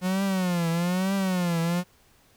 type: tone with vibrato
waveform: 45% pulse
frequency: 180.4 Hz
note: F#3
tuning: 44 cents flat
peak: -23 dBFS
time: 0.01-1.84 s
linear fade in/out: 50 ms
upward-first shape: triangle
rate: 1.1 Hz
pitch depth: 160 cents each way
effects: pink hiss -60 dBFS RMS until 2.36 s